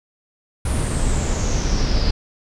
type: noise with low-pass filter sweep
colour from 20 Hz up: brown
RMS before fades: -19 dBFS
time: 0.65-2.11 s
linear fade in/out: 5 ms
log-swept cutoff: 10000 to 4700 Hz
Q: 8
effects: none